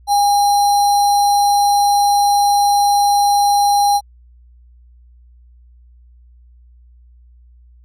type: tone with sample-and-hold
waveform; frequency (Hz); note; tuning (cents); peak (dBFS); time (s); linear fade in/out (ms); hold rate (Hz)
sine; 813; G#5; -37; -10; 0.07-4.01; 50; 4900
effects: added 60 Hz sine -43 dBFS peak until 7.84 s + resampled to 32000 Hz